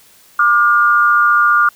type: tone pair together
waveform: sine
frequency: 1190 / 1424.6 Hz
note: D6 / F6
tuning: +22 / +34 cents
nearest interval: minor third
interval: 312 cents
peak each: -11 dBFS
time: 0.39-1.69 s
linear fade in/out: 5 ms
effects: white hiss -47 dBFS RMS until 1.75 s